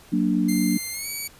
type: chord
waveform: sine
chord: Gb augmented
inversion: none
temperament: equal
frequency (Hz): 185 / 233.1 / 293.7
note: Gb3 / Bb3 / D4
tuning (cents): 0 / 0 / 0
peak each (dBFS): -23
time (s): 0.12-0.78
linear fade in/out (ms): 10
type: tone with pitch glide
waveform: 5% pulse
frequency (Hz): 2093 to 2269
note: C7 to C#7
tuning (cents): 0 to +40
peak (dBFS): -19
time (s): 0.48-1.28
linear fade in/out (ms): 10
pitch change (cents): +140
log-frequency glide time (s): 0.92-1.08
effects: pink hiss -50 dBFS RMS until 1.39 s + resampled to 32000 Hz